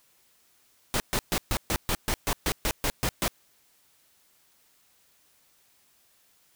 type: noise bursts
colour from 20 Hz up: pink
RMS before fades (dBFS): -26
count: 13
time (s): 0.94-3.28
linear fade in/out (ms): 0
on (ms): 60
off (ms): 130
effects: white hiss -64 dBFS RMS until 6.55 s